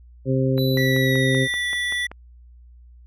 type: harmonic tone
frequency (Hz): 131.8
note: C3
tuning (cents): +13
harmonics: 1 / 2 / 3 / 4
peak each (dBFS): -20 / -23 / -25 / -26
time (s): 0.25-1.48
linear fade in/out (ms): 50
type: tone with pitch glide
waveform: square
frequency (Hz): 3968 to 3474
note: B7 to A7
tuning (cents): +7 to -23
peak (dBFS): -29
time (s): 0.57-2.07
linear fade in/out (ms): 20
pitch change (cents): -230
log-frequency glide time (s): 0.81-1.66
type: click train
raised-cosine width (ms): 0.5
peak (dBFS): -21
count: 9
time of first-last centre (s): 0.58-2.116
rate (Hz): 5.21
type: tone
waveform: triangle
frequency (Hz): 1955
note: B6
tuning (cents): -18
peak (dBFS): -21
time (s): 0.77-2.07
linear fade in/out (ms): 5
effects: added 60 Hz sine -44 dBFS peak until 3.06 s